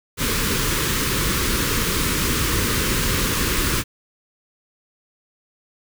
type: band-stop noise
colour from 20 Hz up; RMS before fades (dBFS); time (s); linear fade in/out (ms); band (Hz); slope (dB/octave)
pink; -21; 0.17-3.84; 50; 510 to 1000; 48
effects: none